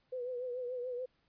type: tone with vibrato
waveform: sine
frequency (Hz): 497.5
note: B4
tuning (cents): +13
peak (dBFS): -36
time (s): 0.12-1.06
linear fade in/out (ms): 10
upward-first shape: triangle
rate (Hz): 6.9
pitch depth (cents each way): 67
effects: pink hiss -75 dBFS RMS until 1.28 s + resampled to 11025 Hz